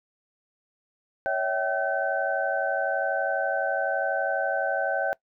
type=tone cluster; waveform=sine; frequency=559 / 651 / 772 / 1529 Hz; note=C#5 / E5 / G5 / G6; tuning=+14 / -22 / -27 / -44 cents; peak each=-29 dBFS; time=1.26-5.13 s; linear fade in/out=0 ms; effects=noise-tail reverb RT60 0.1 s tail -22 dB re dry